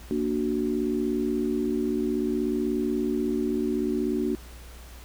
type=chord; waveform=sine; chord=Bb augmented; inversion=none; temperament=equal; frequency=233.1 / 293.7 / 370 Hz; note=Bb3 / D4 / F#4; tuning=0 / 0 / 0 cents; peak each=-28 dBFS; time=0.11-4.35 s; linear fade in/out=0 ms; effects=added 60 Hz sine -43 dBFS peak until 5.04 s + pink hiss -49 dBFS RMS until 5.04 s